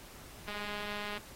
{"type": "click train", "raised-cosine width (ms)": 0.3, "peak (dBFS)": -25, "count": 145, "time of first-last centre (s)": [0.48, 1.176], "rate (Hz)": 207, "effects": ["pink hiss -52 dBFS RMS until 1.35 s", "AAC 48 kbps"]}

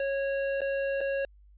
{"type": "tone with dropouts", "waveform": "square", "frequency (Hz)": 550, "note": "C#5", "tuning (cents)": -14, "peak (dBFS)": -28, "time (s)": [0, 1.25], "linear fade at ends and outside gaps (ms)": 2, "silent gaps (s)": [[0.607, 0.616], [1.007, 1.012]], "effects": ["added 50 Hz sine -53 dBFS peak until 1.57 s", "resampled to 8000 Hz"]}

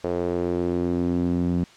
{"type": "tone with band-pass filter sweep", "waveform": "sawtooth", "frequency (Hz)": 87.7, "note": "F2", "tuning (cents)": 8, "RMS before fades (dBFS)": -24, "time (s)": [0.04, 1.64], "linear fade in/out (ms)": 0, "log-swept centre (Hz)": [480, 210], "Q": 2.6, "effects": ["white hiss -50 dBFS RMS until 1.76 s", "low-pass 5000 Hz 12 dB/octave"]}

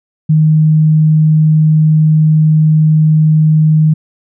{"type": "tone", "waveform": "sine", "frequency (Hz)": 155.56, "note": "D#3", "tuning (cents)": 0, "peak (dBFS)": -5, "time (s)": [0.29, 3.94], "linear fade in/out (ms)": 10, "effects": []}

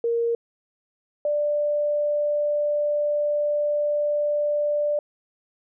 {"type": "tone pair in turn", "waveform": "sine", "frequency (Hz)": [466.2, 589.8], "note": ["A#4", "D5"], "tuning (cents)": [0, 7], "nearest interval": "major third", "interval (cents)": 407, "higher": "second", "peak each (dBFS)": -20, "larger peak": "neither", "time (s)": [[0.04, 0.35], [1.25, 4.99]], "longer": "second", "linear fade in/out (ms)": 2, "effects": []}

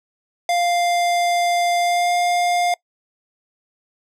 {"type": "tone with pitch glide", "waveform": "square", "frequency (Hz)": [698.5, 705.4], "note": ["F5", "F5"], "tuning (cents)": [0, 17], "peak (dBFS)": -17, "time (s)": [0.49, 2.74], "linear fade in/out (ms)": 2, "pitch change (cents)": 17, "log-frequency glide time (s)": [1.79, 2.13], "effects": ["noise-tail reverb RT60 0.1 s tail -23 dB re dry", "low-pass 10000 Hz 12 dB/octave"]}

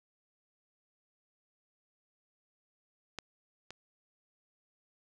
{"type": "clicks", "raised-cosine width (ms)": 0.2, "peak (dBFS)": [-21, -27], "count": 2, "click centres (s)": [3.187, 3.706], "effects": []}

